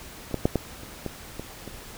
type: clicks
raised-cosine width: 2 ms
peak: -26 / -12 / -6 / -9 / -28 / -16 / -19 / -23 dBFS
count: 8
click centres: 0.312 / 0.343 / 0.455 / 0.557 / 0.834 / 1.063 / 1.396 / 1.677 s
effects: pink hiss -43 dBFS RMS until 1.97 s